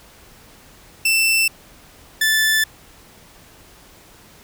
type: tone pair in turn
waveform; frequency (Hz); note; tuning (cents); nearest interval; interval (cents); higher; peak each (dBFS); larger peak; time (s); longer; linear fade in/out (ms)
sawtooth; 2669 / 1753.2; E7 / A6; +21 / -7; perfect fifth; 728; first; -11; neither; 1.05-1.48 / 2.21-2.64; neither; 5
effects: pink hiss -47 dBFS RMS until 4.43 s